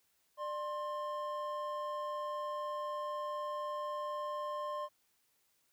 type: tone pair together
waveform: triangle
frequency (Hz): 596 / 1057.1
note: D5 / C6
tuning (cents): +25 / +17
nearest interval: minor seventh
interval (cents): 992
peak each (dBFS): -38 / -37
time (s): 0.37-4.89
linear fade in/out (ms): 50
effects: white hiss -75 dBFS RMS until 5.72 s